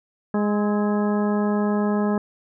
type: harmonic tone with a mistuned harmonic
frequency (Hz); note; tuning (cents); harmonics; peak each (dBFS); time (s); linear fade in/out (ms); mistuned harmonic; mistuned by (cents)
207.4; G#3; -2; 1 / 2 / 3 / 4 / 5 / 6 / 8; -20 / -26 / -30 / -32 / -34 / -36 / -38; 0.34-2.18; 2; 6; +47
effects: none

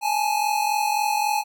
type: tone pair together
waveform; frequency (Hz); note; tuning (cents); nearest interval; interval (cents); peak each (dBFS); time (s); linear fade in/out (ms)
square; 830.6 / 874.3; G#5 / A5; 0 / -11; minor second; 89; -23 / -25; 0.01-1.44; 50
effects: none

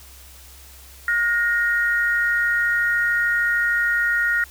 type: tone pair together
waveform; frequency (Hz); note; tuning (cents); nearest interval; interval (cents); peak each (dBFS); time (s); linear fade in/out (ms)
sine; 1433 / 1866.4; F6 / A#6; +44 / +2; perfect fourth; 458; -20; 1.08-4.44; 2
effects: added 66 Hz sine -45 dBFS peak until 4.5 s + white hiss -46 dBFS RMS until 4.5 s

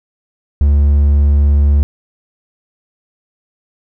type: tone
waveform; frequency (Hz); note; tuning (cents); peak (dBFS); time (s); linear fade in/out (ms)
triangle; 71.9; D2; -36; -5; 0.61-1.83; 0
effects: none

